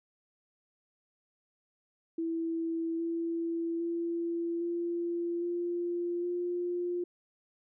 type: tone with pitch steps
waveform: sine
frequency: 329.6 / 334 / 338.5 / 343 / 347.6 / 352.2 Hz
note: E4 / E4 / E4 / F4 / F4 / F4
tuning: 0 / +23 / +46 / -31 / -8 / +15 cents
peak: -30 dBFS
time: 2.18-7.04 s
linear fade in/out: 5 ms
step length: 810 ms
effects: none